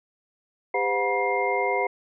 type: tone cluster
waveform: sine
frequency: 399.7 / 509 / 724 / 962 / 2111 Hz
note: G4 / C5 / F#5 / B5 / C7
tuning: +34 / -48 / -38 / -46 / +15 cents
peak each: -28 dBFS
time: 0.74-1.87 s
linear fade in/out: 5 ms
effects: none